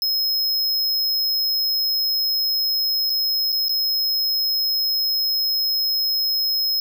square tone with dropouts, 5140 Hz, E8, 45 cents flat, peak -19 dBFS, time 0.02-6.8 s, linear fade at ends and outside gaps 1 ms, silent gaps 3.097-3.101 / 3.521-3.526 / 3.684-3.693 s, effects none

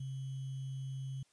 sine tone with sample-and-hold, 133.5 Hz, C3, 35 cents sharp, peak -38 dBFS, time 0-1.23 s, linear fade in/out 5 ms, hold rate 3150 Hz, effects white hiss -72 dBFS RMS until 1.32 s + resampled to 22050 Hz

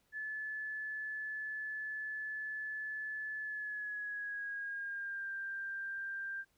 sine tone with pitch glide, 1729 to 1585.5 Hz, A6 to G6, -31 to +19 cents, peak -38 dBFS, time 0.12-6.45 s, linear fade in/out 50 ms, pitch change -150 cents, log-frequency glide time 3.38-5.31 s, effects pink hiss -75 dBFS RMS until 6.57 s

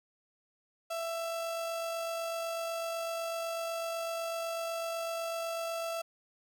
35% pulse tone with amplitude modulation, 665 Hz, E5, 15 cents sharp, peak -31 dBFS, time 0.9-6.02 s, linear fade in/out 10 ms, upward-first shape sine, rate 48 Hz, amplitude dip 25%, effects none

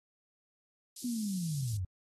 pink high-pass noise, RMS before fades -46 dBFS, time 0.96-1.77 s, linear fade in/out 5 ms, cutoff 4800 Hz, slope 24 dB/octave
sine linear sweep, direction down, 250.4 to 86.1 Hz, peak -32 dBFS, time 1.04-1.85 s, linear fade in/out 5 ms
effects AAC 32 kbps

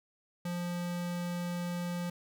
square tone, 175.2 Hz, F3, 6 cents sharp, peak -34 dBFS, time 0.45-2.1 s, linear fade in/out 5 ms, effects none

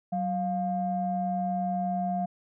sine tone pair together, 187.44 / 704 Hz, F#3 / F5, +23 / +14 cents, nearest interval octave + major seventh, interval 2291 cents, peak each -29 / -28 dBFS, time 0.12-2.26 s, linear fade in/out 10 ms, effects tanh soft clip ceiling -18 dBFS

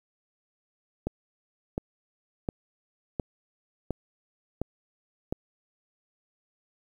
click train, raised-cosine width 2 ms, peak -15 dBFS, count 7, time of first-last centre 1.07-5.325 s, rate 1.41 Hz, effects 9-bit

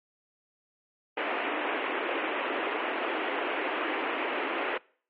pink band-pass noise, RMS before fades -31 dBFS, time 1.17-4.78 s, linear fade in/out 5 ms, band 290 to 2900 Hz, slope 48 dB/octave, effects noise-tail reverb RT60 0.5 s tail -24 dB re dry + MP3 32 kbps

